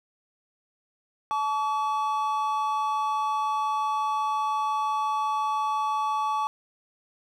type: tone pair together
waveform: triangle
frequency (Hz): 864.7 / 1139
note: A5 / C#6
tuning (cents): -30 / +47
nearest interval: perfect fourth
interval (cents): 477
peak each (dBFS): -25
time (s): 1.31-6.47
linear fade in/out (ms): 0
effects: none